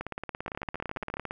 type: two click trains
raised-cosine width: 0.5 ms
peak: -20 / -19 dBFS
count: 11 / 24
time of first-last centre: 0.48-1.17 / 0.01-1.309 s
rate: 14.5 / 17.7 Hz
effects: none